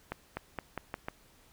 accelerating click train, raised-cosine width 0.5 ms, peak -20 dBFS, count 6, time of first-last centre 0.12-1.085 s, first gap 250 ms, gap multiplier 0.87, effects pink hiss -62 dBFS RMS until 1.52 s

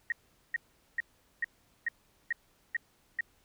sine tone bursts, 1875 Hz, A#6, 10 cents sharp, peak -27 dBFS, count 8, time 0.1-3.208 s, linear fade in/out 2 ms, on 21 ms, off 420 ms, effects pink hiss -68 dBFS RMS until 3.44 s

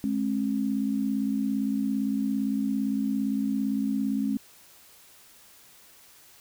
sine tone pair together, 211.5 / 269.1 Hz, G#3 / C4, +32 / +49 cents, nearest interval major third, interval 417 cents, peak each -27 / -27 dBFS, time 0.04-4.37 s, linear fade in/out 0 ms, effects white hiss -54 dBFS RMS until 6.4 s

